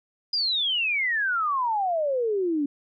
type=exponential sweep; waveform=sine; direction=down; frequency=4978 to 277.2 Hz; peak=-22 dBFS; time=0.33-2.66 s; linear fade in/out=5 ms; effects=none